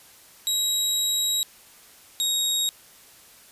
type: tone pair in turn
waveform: 25% pulse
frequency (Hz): 3838 / 3772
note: A#7 / A#7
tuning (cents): +50 / +20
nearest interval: unison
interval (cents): 30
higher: first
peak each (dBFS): -18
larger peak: neither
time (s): 0.47-1.43 / 2.2-2.69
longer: first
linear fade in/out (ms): 0
effects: white hiss -51 dBFS RMS until 3.51 s + resampled to 32000 Hz